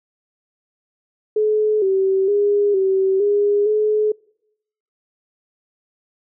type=tone with pitch steps; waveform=sine; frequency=427.6 / 384.3 / 408.9 / 383.4 / 409.7 / 426.3 Hz; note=A4 / G4 / G#4 / G4 / G#4 / G#4; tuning=-49 / -34 / -27 / -38 / -24 / +45 cents; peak=-14 dBFS; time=1.36-4.12 s; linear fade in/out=5 ms; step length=460 ms; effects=noise-tail reverb RT60 0.8 s tail -26 dB re dry